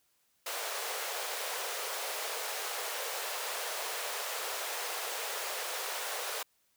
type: high-pass noise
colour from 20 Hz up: pink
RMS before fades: -37 dBFS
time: 0.46-6.43 s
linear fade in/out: 5 ms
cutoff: 440 Hz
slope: 48 dB/octave
effects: white hiss -73 dBFS RMS until 6.76 s